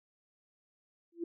sine tone with exponential growth, 339.6 Hz, F4, 48 cents flat, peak -30 dBFS, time 1.12-1.24 s, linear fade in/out 5 ms, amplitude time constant 24 ms, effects none

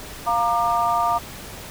sine chord, Bb major, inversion second, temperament equal with one note detuned, 698.5 / 932.3 / 1195.2 Hz, F5 / Bb5 / D6, 0 / 0 / +30 cents, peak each -22 dBFS, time 0.26-1.19 s, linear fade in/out 20 ms, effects pink hiss -37 dBFS RMS until 1.7 s

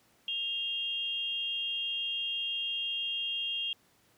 sine tone pair together, 2794 / 3240 Hz, F7 / G#7, 0 / -43 cents, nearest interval minor third, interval 257 cents, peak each -35 / -33 dBFS, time 0.28-3.73 s, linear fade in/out 2 ms, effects pink hiss -66 dBFS RMS until 4.17 s + high-pass 100 Hz 12 dB/octave

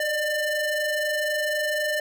square ring-modulated tone, 594 Hz, D5, 20 cents sharp, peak -21 dBFS, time 0-2 s, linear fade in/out 2 ms, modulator 1200 Hz, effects none

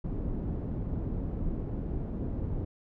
pink low-pass noise, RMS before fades -33 dBFS, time 0.04-2.65 s, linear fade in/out 5 ms, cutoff 310 Hz, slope 12 dB/octave, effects none

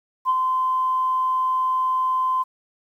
sine tone with ADSR envelope, 1032 Hz, C6, 24 cents flat, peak -14 dBFS, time 0.25-2.44 s, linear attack 44 ms, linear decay 37 ms, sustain -4 dB, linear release 24 ms, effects tanh soft clip ceiling -11 dBFS + 9-bit

